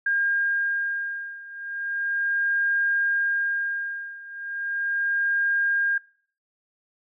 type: beating tone pair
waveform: sine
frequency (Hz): 1612 / 1612.36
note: G6 / G6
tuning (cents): +48 / +48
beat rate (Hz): 0.36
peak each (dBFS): -25 / -27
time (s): 0.06-5.98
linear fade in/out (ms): 5
effects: noise-tail reverb RT60 0.5 s tail -21 dB re dry